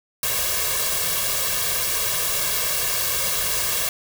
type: noise with comb filter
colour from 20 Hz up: white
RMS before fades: -23 dBFS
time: 0.23-3.89 s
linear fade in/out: 2 ms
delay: 1.8 ms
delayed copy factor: +1
effects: none